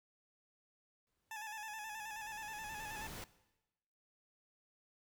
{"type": "noise with exponential growth", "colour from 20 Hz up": "pink", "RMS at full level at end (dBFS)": -46, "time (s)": [1.07, 3.24], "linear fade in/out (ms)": 1, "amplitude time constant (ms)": 470}
{"type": "tone with vibrato", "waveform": "20% pulse", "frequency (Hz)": 862, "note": "A5", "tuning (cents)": -36, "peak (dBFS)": -39, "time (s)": [1.31, 3.07], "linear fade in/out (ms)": 2, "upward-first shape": "square", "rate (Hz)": 9.4, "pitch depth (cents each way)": 45}
{"effects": ["noise-tail reverb RT60 1.0 s tail -18 dB re dry"]}